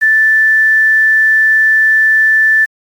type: tone with quantisation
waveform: sine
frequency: 1760 Hz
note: A6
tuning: in tune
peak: -6 dBFS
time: 0.01-2.66 s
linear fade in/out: 20 ms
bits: 6
effects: AAC 48 kbps